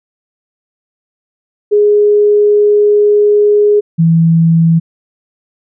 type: tone pair in turn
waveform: sine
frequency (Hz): 415.3 / 164.81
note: G#4 / E3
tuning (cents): 0 / 0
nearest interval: octave + major third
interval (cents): 1600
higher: first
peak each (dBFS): -5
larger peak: neither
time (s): 1.71-3.81 / 3.98-4.8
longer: first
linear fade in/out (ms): 20
effects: none

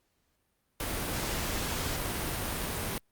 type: noise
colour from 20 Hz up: pink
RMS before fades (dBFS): -33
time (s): 0.8-2.98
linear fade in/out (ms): 2
effects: pink hiss -75 dBFS RMS until 3.11 s + Opus 48 kbps

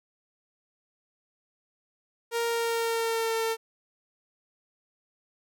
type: tone with pitch glide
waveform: sawtooth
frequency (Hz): 466.2 to 451.1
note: A#4 to A4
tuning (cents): 0 to +43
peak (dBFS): -22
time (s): 2.31-3.57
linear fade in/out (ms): 50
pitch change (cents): -57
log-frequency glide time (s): 2.46-3.35
effects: none

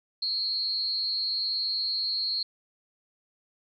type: tone with amplitude modulation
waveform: sine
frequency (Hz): 4268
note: C8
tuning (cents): +34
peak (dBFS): -23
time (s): 0.22-2.43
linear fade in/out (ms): 5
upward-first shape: sine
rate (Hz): 221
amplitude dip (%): 70
effects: none

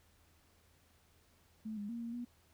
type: tone with pitch steps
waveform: sine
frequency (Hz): 218.1 / 205 / 234.2 / 232.6 / 241.3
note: A3 / G#3 / A#3 / A#3 / B3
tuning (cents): -15 / -22 / +8 / -4 / -40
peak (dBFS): -39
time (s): 1.65-2.25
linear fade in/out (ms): 10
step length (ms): 120
effects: added 82 Hz sine -70 dBFS peak until 2.53 s + pink hiss -70 dBFS RMS until 2.53 s

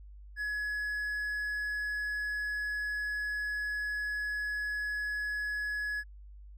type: tone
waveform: triangle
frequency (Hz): 1689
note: G#6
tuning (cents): +29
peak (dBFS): -30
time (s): 0.36-6.04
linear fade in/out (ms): 50
effects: added 50 Hz sine -47 dBFS peak until 6.57 s

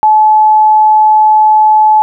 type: tone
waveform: sine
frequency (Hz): 860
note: A5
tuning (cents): -40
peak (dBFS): -3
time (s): 0.03-2.02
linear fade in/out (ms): 0
effects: none

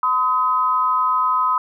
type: tone pair together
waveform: sine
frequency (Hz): 1018 / 1265.7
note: C6 / D#6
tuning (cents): -48 / +29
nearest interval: major third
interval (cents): 377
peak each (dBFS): -18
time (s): 0.03-1.58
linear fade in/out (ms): 2
effects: none

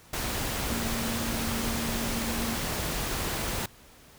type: tone in noise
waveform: sine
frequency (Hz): 230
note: A#3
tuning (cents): -23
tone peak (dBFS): -33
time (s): 0.7-2.56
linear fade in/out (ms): 5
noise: pink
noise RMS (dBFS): -31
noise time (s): 0.13-3.66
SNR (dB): -5
effects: pink hiss -54 dBFS RMS until 4.18 s

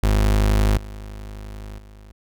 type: tone with level steps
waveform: 35% pulse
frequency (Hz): 51.6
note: G#1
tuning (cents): -10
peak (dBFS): -13 / -31 / -40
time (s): 0.03-2.12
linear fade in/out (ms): 5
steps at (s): 0.77 / 1.78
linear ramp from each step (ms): 2
effects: none

